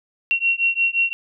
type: beating tone pair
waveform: sine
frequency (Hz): 2733 / 2738.7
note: F7 / F7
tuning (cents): -38 / -35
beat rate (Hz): 5.7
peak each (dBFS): -20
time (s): 0.31-1.13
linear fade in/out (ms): 0
effects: none